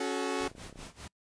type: chord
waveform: sawtooth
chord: F# minor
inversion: second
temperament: equal with one note detuned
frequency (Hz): 277.2 / 370 / 431.9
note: C#4 / F#4 / A4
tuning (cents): 0 / 0 / -32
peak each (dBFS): -31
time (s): 0-0.48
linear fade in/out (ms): 5
type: noise with tremolo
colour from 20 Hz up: pink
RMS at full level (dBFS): -44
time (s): 0.39-1.08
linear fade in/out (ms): 5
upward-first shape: sine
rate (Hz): 5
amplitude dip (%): 90
type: clicks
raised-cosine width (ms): 2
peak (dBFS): -36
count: 12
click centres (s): 0.481 / 0.515 / 0.552 / 0.582 / 0.614 / 0.665 / 0.697 / 0.727 / 0.758 / 0.791 / 0.83 / 0.867
effects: noise-tail reverb RT60 0.1 s tail -25 dB re dry + resampled to 22050 Hz